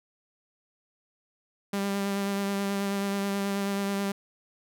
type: tone with vibrato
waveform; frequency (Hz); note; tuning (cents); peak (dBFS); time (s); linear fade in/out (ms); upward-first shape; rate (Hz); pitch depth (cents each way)
sawtooth; 198.7; G3; +24; -23; 1.73-4.12; 5; sine; 9.3; 16
effects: none